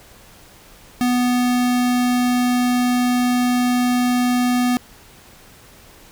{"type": "tone", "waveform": "square", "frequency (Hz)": 246.9, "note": "B3", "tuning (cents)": 0, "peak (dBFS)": -16, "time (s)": [1.01, 4.77], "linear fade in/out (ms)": 0, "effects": ["pink hiss -46 dBFS RMS until 6.11 s"]}